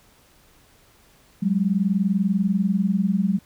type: tone pair together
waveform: sine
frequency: 185 / 205.2 Hz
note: F#3 / G#3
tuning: 0 / -21 cents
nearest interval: major second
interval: 179 cents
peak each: -21 dBFS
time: 1.42-3.39 s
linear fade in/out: 10 ms
effects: pink hiss -56 dBFS RMS until 3.45 s